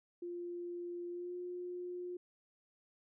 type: tone with pitch glide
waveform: sine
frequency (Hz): 349.2 to 356.7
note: F4 to F4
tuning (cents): 0 to +37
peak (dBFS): -40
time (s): 0.22-2.17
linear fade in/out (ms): 5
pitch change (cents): +37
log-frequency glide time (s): 1.1-1.35
effects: none